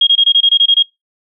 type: tone bursts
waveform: sine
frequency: 3264 Hz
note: G#7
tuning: 31 cents flat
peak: -6 dBFS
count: 10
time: 0.01-0.826 s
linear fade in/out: 5 ms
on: 60 ms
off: 24 ms
effects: noise-tail reverb RT60 0.2 s tail -25 dB re dry